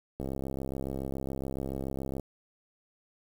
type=click train; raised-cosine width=2 ms; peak=-22 dBFS; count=135; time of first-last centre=0.2-2.197 s; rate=67.1 Hz; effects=8-bit